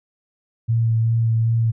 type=tone with vibrato; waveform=sine; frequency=114 Hz; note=A#2; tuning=38 cents flat; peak=-15 dBFS; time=0.68-1.72 s; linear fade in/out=20 ms; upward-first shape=sine; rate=2.6 Hz; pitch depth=17 cents each way; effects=none